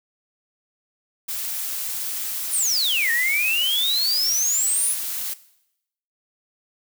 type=noise; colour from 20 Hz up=blue; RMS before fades=-28 dBFS; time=1.28-5.34 s; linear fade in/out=10 ms
type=exponential two-way sweep; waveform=sine; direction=down then up; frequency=10410 to 1817 to 10410 Hz; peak=-19 dBFS; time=2.5-4.96 s; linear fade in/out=50 ms; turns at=3.11 s
effects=noise-tail reverb RT60 0.8 s tail -17 dB re dry